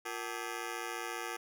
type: ring-modulated tone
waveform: 10% pulse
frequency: 410 Hz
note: G#4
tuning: 22 cents flat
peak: -26 dBFS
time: 0.05-1.37 s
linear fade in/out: 10 ms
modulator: 57.3 Hz
effects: none